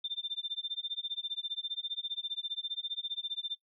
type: tone with tremolo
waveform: sine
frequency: 3584 Hz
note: A7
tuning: 31 cents sharp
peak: -31 dBFS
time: 0.04-3.56 s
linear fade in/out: 5 ms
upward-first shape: sine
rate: 15 Hz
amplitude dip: 100%
effects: noise-tail reverb RT60 0.1 s tail -19 dB re dry